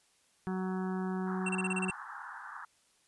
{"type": "harmonic tone", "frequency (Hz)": 186.7, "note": "F#3", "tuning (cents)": 16, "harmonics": [1, 2, 4, 5, 6, 7, 8, 9], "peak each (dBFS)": [-33, -39, -45, -47, -49, -50, -51, -52], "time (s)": [0.47, 1.9], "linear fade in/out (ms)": 0}
{"type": "band-pass noise", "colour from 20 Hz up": "white", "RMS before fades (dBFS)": -45, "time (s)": [1.27, 2.65], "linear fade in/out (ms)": 2, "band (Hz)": [800, 1700], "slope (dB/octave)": 96}
{"type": "tone bursts", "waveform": "square", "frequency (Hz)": 2714, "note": "E7", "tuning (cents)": 50, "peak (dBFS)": -33, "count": 8, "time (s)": [1.46, 1.911], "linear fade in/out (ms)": 5, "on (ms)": 31, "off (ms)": 29}
{"effects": ["white hiss -69 dBFS RMS until 3.07 s", "resampled to 24000 Hz"]}